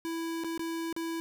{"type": "tone with dropouts", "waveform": "square", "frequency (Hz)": 330, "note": "E4", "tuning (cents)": 2, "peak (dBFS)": -33, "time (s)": [0.05, 1.2], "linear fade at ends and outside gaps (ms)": 0, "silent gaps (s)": [[0.437, 0.445], [0.577, 0.594], [0.927, 0.964]], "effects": []}